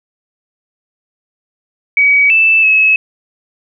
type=tone with pitch steps; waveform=sine; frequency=2267 / 2641 / 2580 Hz; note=C#7 / E7 / E7; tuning=+38 / +3 / -38 cents; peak=-6 dBFS; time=1.97-2.96 s; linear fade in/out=2 ms; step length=330 ms; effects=none